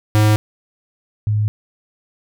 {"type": "tone pair in turn", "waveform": ["square", "sine"], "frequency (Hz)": [106.7, 105.9], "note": ["G#2", "G#2"], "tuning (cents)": [47, 34], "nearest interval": "unison", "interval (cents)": 13, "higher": "first", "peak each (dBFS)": [-11, -14], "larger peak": "first", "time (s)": [[0.15, 0.36], [1.27, 1.48]], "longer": "neither", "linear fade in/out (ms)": 0, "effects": []}